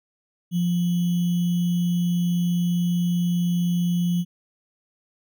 sine tone with sample-and-hold, 174.61 Hz, F3, in tune, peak -19 dBFS, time 0.51-4.25 s, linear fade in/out 50 ms, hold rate 3150 Hz, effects none

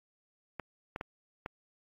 clicks, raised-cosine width 0.5 ms, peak -22 dBFS, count 4, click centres 0.597 / 0.961 / 1.011 / 1.461 s, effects AAC 32 kbps

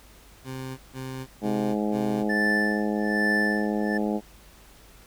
20% pulse tone bursts, 131.1 Hz, C3, 4 cents sharp, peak -28 dBFS, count 4, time 0.44-2.25 s, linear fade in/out 50 ms, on 340 ms, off 150 ms
harmonic tone, 105.2 Hz, G#2, 23 cents sharp, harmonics 2 / 3 / 4 / 5 / 6 / 7 / 8, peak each -26 / -30 / -32 / -34 / -36 / -37 / -38 dBFS, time 1.41-4.21 s, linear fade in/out 50 ms
triangle tone with tremolo, 1760 Hz, A6, in tune, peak -20 dBFS, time 2.29-3.98 s, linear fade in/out 10 ms, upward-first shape sine, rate 1.2 Hz, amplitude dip 95%
effects added 50 Hz sine -53 dBFS peak until 5.06 s + pink hiss -53 dBFS RMS until 5.06 s

